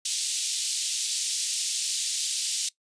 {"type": "band-pass noise", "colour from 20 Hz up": "white", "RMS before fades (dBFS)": -29, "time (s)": [0.05, 2.69], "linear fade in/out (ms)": 5, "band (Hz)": [3200, 9100], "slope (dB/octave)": 24, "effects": ["noise-tail reverb RT60 0.1 s tail -20 dB re dry", "resampled to 22050 Hz"]}